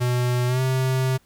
square tone with pitch glide, 123.47 to 130.51 Hz, B2 to C3, 0 to -4 cents, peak -20 dBFS, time 0-1.18 s, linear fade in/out 20 ms, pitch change +96 cents, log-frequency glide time 0.47-0.61 s, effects pink hiss -61 dBFS RMS until 1.25 s

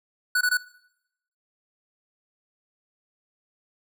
square tone bursts, 1480 Hz, F#6, in tune, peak -20 dBFS, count 3, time 0.35-0.572 s, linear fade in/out 5 ms, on 60 ms, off 21 ms, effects noise-tail reverb RT60 0.8 s tail -20 dB re dry

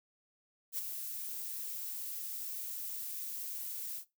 violet noise with ADSR envelope, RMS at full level -34 dBFS, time 0.72-4.05 s, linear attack 66 ms, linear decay 10 ms, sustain -7 dB, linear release 84 ms, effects noise-tail reverb RT60 0.2 s tail -17 dB re dry

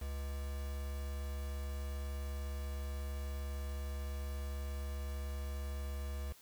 triangle tone with quantisation, 69.6 Hz, C#2, 8 cents sharp, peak -36 dBFS, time 0.01-6.33 s, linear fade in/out 10 ms, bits 8, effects white hiss -61 dBFS RMS until 6.41 s

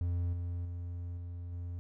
triangle tone with level steps, 87.31 Hz, F2, in tune, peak -28 / -32 / -35 / -37 / -35 dBFS, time 0.01-1.79 s, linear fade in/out 0 ms, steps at 0.33 / 0.65 / 1.17 / 1.52 s, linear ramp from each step 2 ms, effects none

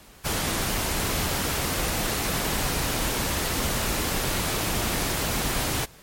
pink noise, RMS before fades -26 dBFS, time 0.24-5.86 s, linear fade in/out 20 ms, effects pink hiss -50 dBFS RMS until 6.02 s + MP3 64 kbps

